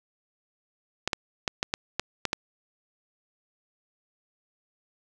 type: clicks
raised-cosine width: 0.2 ms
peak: -8 dBFS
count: 8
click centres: 1.076 / 1.132 / 1.478 / 1.629 / 1.739 / 1.996 / 2.253 / 2.331 s
effects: none